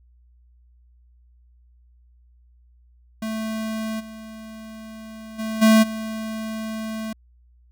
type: tone with level steps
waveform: square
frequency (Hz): 220.1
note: A3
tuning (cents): +1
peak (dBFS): -26 / -37 / -26 / -12 / -28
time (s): 3.22-7.13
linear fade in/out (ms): 5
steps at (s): 3.99 / 5.38 / 5.61 / 5.82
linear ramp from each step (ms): 20
effects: added 60 Hz sine -52 dBFS peak until 7.71 s